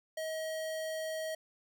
square tone, 635 Hz, D#5, 35 cents sharp, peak -36 dBFS, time 0.17-1.35 s, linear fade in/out 5 ms, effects none

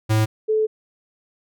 square / sine tone pair in turn, 109.1 / 434.3 Hz, A2 / A4, -14 / -23 cents, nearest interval 2 octaves, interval 2391 cents, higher second, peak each -16 dBFS, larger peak neither, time 0.09-0.26 / 0.48-0.67 s, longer second, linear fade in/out 20 ms, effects none

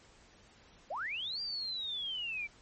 sine linear two-way sweep, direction up then down, 496.4 to 4777 to 2290 Hz, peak -35 dBFS, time 0.9-2.47 s, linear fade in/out 10 ms, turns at 1.41 s, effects pink hiss -61 dBFS RMS until 2.61 s + MP3 32 kbps

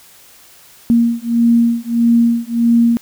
sine beating tone pair, 233.1 / 234.7 Hz, A#3 / A#3, 0 / +12 cents, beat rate 1.6 Hz, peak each -13 / -13 dBFS, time 0.9-2.97 s, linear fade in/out 0 ms, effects white hiss -44 dBFS RMS until 3.01 s

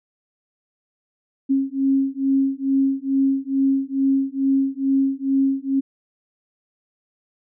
sine beating tone pair, 269.8 / 272.1 Hz, C#4 / C#4, -47 / -32 cents, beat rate 2.3 Hz, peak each -20 dBFS, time 1.49-5.81 s, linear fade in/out 20 ms, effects none

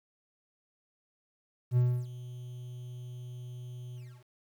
triangle tone with ADSR envelope, 123.47 Hz, B2, in tune, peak -19 dBFS, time 1.71-4.25 s, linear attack 59 ms, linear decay 290 ms, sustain -19 dB, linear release 290 ms, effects 10-bit

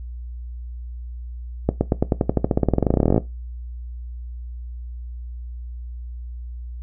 accelerating click train, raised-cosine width 2 ms, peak -3 dBFS, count 29, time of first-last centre 1.69-3.18 s, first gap 120 ms, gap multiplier 0.93, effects noise-tail reverb RT60 0.2 s tail -17 dB re dry + added 60 Hz sine -30 dBFS peak until 6.82 s

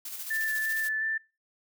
blue noise with tremolo, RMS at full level -37 dBFS, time 0.05-0.89 s, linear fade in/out 5 ms, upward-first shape square, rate 14 Hz, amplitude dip 40%
sine tone with vibrato, 1760 Hz, A6, in tune, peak -27 dBFS, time 0.3-1.18 s, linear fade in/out 10 ms, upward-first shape square, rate 2.8 Hz, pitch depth 11 cents each way
effects noise-tail reverb RT60 0.3 s tail -22 dB re dry

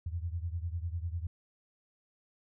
sine beating tone pair, 82 / 92 Hz, E2 / F#2, -9 / -9 cents, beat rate 10 Hz, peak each -35 / -38 dBFS, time 0.06-1.27 s, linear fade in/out 5 ms, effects none

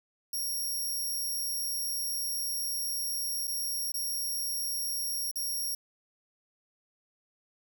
5% pulse tone with dropouts, 5588 Hz, F8, in tune, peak -25 dBFS, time 0.33-5.75 s, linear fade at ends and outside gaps 5 ms, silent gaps 3.473-3.477 / 3.92-3.94 / 5.314-5.357 s, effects 11-bit

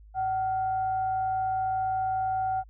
sine tone with frequency modulation, 757 Hz, F#5, 39 cents sharp, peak -25 dBFS, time 0.14-2.64 s, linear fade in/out 50 ms, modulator 650 Hz, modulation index 0.24, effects added 52 Hz sine -48 dBFS peak until 2.69 s

